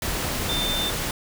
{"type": "tone in noise", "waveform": "sine", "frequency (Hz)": 3573, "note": "A7", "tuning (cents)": 26, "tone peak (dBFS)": -25, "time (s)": [0.49, 0.9], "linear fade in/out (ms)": 2, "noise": "pink", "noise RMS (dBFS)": -27, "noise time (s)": [0.02, 1.11], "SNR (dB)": -1, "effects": []}